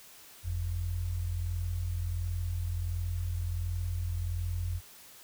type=tone pair together; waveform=sine; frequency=46.51 / 87.9 Hz; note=F#1 / F2; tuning=+10 / +12 cents; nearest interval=major seventh; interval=1102 cents; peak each=-36 / -31 dBFS; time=0.43-4.81 s; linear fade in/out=50 ms; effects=white hiss -53 dBFS RMS until 5.23 s